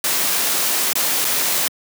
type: noise with dropouts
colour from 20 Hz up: white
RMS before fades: -19 dBFS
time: 0.04-1.68 s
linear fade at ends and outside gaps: 2 ms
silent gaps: 0.931-0.954 / 1.246-1.25 s
effects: high-pass 200 Hz 12 dB/octave